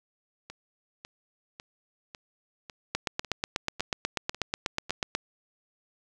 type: two click trains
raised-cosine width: 0.2 ms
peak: -24 / -10 dBFS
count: 9 / 19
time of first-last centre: 0.5-4.896 / 2.95-5.15 s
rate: 1.82 / 8.18 Hz
effects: none